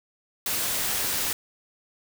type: noise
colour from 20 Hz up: white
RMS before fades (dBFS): -27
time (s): 0.46-1.33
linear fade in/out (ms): 2
effects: none